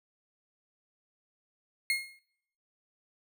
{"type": "tone with exponential decay", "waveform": "35% pulse", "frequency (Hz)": 2148, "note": "C7", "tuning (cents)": 45, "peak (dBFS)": -22, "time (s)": [1.9, 2.19], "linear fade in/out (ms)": 1, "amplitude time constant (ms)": 63, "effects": ["noise-tail reverb RT60 0.7 s tail -22 dB re dry"]}